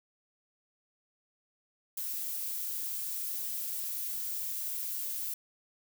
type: noise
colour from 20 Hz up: violet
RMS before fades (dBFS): -36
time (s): 1.97-5.34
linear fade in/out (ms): 5
effects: none